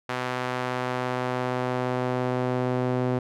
sawtooth tone with band-pass filter sweep, 126.1 Hz, B2, 36 cents sharp, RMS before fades -27 dBFS, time 0.09-3.19 s, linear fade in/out 5 ms, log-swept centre 1400 to 400 Hz, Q 0.71, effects none

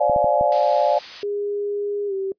sine chord, D half-diminished seventh, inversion third, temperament just, 528.6 / 587.3 / 704.8 / 845.8 Hz, C5 / D5 / F5 / Ab5, +18 / 0 / +16 / +31 cents, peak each -24 / -18 / -21 / -22 dBFS, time 0-0.99 s, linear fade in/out 10 ms
clicks, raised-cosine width 3 ms, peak -18 dBFS, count 4, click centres 0.097 / 0.162 / 0.244 / 0.411 s
blue noise, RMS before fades -29 dBFS, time 0.52-1.23 s, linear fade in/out 0 ms
sine tone with pitch glide, 408.7 to 386.9 Hz, G#4 to G4, -28 to -23 cents, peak -22 dBFS, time 1.23-2.32 s, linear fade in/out 2 ms, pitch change -95 cents, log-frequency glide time 2.07-2.13 s
effects noise-tail reverb RT60 0.1 s tail -23 dB re dry + resampled to 11025 Hz

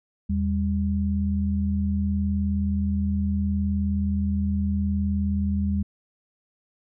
sine tone pair together, 80.73 / 200 Hz, E2 / G3, -36 / +35 cents, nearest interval octave + major third, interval 1571 cents, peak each -24 dBFS, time 0.29-5.83 s, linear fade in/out 10 ms, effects none

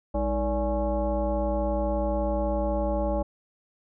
sine tone with frequency modulation, 315.9 Hz, D#4, 26 cents sharp, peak -23 dBFS, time 0.14-3.23 s, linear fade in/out 10 ms, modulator 260 Hz, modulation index 1.8, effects none

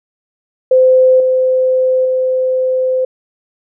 sine tone with level steps, 515 Hz, C5, 28 cents flat, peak -5 / -9 / -11 dBFS, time 0.71-3.05 s, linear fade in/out 5 ms, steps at 1.2 / 2.05 s, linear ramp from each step 2 ms, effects none

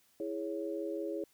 sine chord, C# minor, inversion first, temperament equal, 329.6 / 415.3 / 554.4 Hz, E4 / G#4 / C#5, 0 / 0 / 0 cents, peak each -38 / -39 / -40 dBFS, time 0.2-1.24 s, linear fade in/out 2 ms, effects white hiss -69 dBFS RMS until 1.33 s

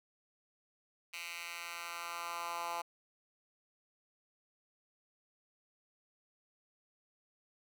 10% pulse tone with high-pass filter sweep, 170.8 Hz, F3, 38 cents flat, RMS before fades -42 dBFS, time 1.13-2.82 s, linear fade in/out 10 ms, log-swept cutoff 2300 to 870 Hz, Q 2.1, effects none

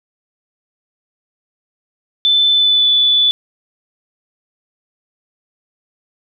sine tone with pitch glide, 3520 to 3472 Hz, A7 to A7, 0 to -24 cents, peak -9 dBFS, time 2.25-3.31 s, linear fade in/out 0 ms, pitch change -24 cents, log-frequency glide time 2.51-2.9 s, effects none

